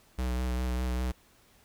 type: tone with vibrato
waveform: square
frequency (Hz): 62.4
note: B1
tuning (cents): +19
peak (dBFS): -29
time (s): 0.18-1.12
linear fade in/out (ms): 10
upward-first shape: sine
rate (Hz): 5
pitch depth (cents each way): 29
effects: pink hiss -62 dBFS RMS until 1.64 s